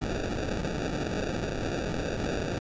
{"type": "noise with sample-and-hold", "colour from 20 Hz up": "white", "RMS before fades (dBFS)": -31, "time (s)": [0.01, 2.59], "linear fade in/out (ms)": 10, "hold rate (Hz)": 1050, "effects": ["resampled to 16000 Hz"]}